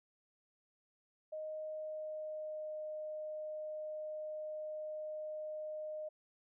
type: tone with pitch glide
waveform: sine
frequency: 621 to 615.3 Hz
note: D#5 to D#5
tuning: -3 to -19 cents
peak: -40 dBFS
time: 1.32-6.09 s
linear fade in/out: 10 ms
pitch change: -16 cents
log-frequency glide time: 1.6-2.8 s
effects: none